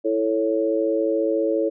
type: chord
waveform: sine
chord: A major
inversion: second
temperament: equal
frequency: 329.6 / 440 / 554.4 Hz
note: E4 / A4 / C#5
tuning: 0 / 0 / 0 cents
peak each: -23 dBFS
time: 0.04-1.7 s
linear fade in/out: 20 ms
effects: none